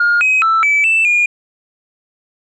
sine tone with pitch steps, 1419 / 2532 / 1325 / 2304 / 2651 / 2427 Hz, F6 / D#7 / E6 / D7 / E7 / D#7, +27 / +30 / +9 / -34 / +9 / -44 cents, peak -8 dBFS, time 0-1.26 s, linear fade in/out 5 ms, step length 210 ms, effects tanh soft clip ceiling -7 dBFS

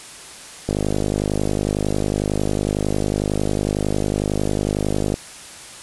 click train, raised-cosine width 2 ms, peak -7 dBFS, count 228, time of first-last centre 0.69-5.141 s, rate 51 Hz, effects white hiss -38 dBFS RMS until 5.82 s + resampled to 24000 Hz

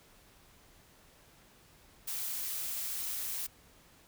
blue noise, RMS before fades -37 dBFS, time 2.07-3.47 s, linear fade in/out 10 ms, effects pink hiss -61 dBFS RMS until 4.07 s

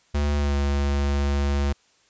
square tone with pitch glide, 72.7 to 70.67 Hz, D2 to C#2, -17 to +34 cents, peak -21 dBFS, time 0.14-1.73 s, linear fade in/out 10 ms, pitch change -49 cents, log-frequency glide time 0.37-0.54 s, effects white hiss -61 dBFS RMS until 2.09 s + resampled to 16000 Hz

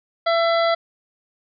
harmonic tone, 670 Hz, E5, 28 cents sharp, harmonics 1 / 2 / 3 / 5 / 6 / 7, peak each -17 / -23 / -27 / -31 / -33 / -34 dBFS, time 0.26-0.75 s, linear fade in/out 10 ms, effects none

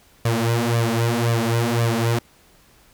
sawtooth tone with flanger, 116.54 Hz, A#2, in tune, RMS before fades -20 dBFS, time 0.25-2.19 s, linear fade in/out 5 ms, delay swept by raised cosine 1.7 to 6.6 ms, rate 1.9 Hz, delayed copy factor +0.9, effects pink hiss -54 dBFS RMS until 2.93 s

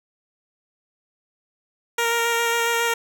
10% pulse tone with vibrato, 466.2 Hz, A#4, in tune, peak -11 dBFS, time 1.98-2.94 s, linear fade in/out 5 ms, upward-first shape square, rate 7.3 Hz, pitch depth 10 cents each way, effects none

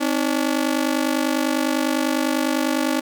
sawtooth ring-modulated tone, 286.4 Hz, D4, 43 cents flat, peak -12 dBFS, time 0-3.01 s, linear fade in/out 20 ms, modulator 25 Hz, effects none

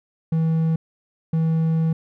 triangle tone pair in turn, 161.7 / 161.7 Hz, E3 / E3, -33 / -33 cents, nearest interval unison, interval 0 cents, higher neither, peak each -15 dBFS, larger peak neither, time 0.32-0.76 / 1.33-1.93 s, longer second, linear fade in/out 5 ms, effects none

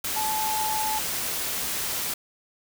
sine tone in noise, 866 Hz, A5, 28 cents flat, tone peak -26 dBFS, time 0.16-0.99 s, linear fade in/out 5 ms, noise white, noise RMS -29 dBFS, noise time 0.04-2.14 s, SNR 0 dB, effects none

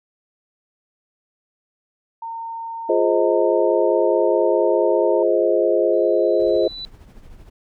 sine tone, 914 Hz, A#5, 34 cents flat, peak -27 dBFS, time 2.22-5.23 s, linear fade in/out 5 ms
sine chord, F minor seventh, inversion none, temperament just, 349.2 / 419.1 / 523.8 / 628.6 Hz, F4 / Ab4 / C5 / Eb5, 0 / +16 / +2 / +18 cents, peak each -20 dBFS, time 2.89-6.68 s, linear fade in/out 5 ms
sine tone with exponential growth, 3974 Hz, B7, 10 cents sharp, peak -27 dBFS, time 5.93-6.85 s, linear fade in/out 0 ms, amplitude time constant 200 ms
brown noise with tremolo, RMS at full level -40 dBFS, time 6.39-7.5 s, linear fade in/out 10 ms, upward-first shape triangle, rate 13 Hz, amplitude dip 60%
effects none

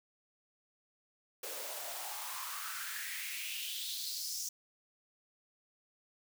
white noise with high-pass filter sweep, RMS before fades -41 dBFS, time 1.43-4.49 s, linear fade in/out 5 ms, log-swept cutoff 450 to 6100 Hz, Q 4.4, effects none

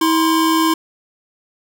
square tone pair together, 322.8 / 1046.5 Hz, E4 / C6, -36 / 0 cents, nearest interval octave + minor sixth, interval 2036 cents, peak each -15 / -18 dBFS, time 0.01-0.74 s, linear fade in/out 5 ms, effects none

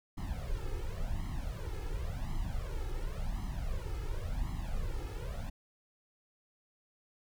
brown noise with flanger, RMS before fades -36 dBFS, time 0.17-5.5 s, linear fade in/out 10 ms, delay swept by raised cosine 0.97 to 2.37 ms, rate 0.92 Hz, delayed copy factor +1, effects none

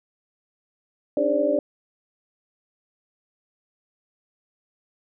sine tone cluster, 282.8 / 304.1 / 407.3 / 533 / 586 Hz, C#4 / D#4 / G#4 / C5 / D5, +35 / -40 / -34 / +32 / -4 cents, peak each -28 / -27 / -29 / -26 / -21 dBFS, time 1.17-1.59 s, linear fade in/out 2 ms, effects none

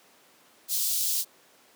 white high-pass noise, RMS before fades -27 dBFS, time 0.68-1.25 s, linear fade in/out 50 ms, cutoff 3800 Hz, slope 24 dB/octave, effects pink hiss -58 dBFS RMS until 1.75 s + high-pass 300 Hz 12 dB/octave

